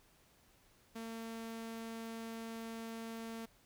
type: tone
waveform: sawtooth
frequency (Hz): 226.8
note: A#3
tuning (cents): -47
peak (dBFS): -39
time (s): 0.95-3.46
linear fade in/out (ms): 10
effects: pink hiss -68 dBFS RMS until 3.65 s